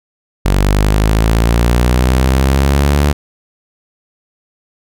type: linear sweep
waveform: sawtooth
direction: up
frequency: 47.26 to 73.42 Hz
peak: -5 dBFS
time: 0.45-3.13 s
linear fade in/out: 10 ms
effects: none